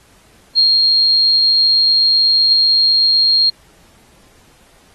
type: tone with ADSR envelope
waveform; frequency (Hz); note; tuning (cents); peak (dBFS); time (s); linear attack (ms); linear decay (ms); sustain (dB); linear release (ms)
sine; 4236; C8; +21; -7; 0.55-3.5; 33; 110; -2; 7
effects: pink hiss -50 dBFS RMS until 4.94 s + AAC 32 kbps